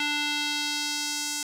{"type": "tone with band-pass filter sweep", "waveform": "square", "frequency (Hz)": 294.4, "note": "D4", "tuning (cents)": 4, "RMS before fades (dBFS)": -29, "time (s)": [0, 1.43], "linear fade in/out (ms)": 2, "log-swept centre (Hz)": [2900, 6900], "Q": 1.5, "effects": ["9-bit"]}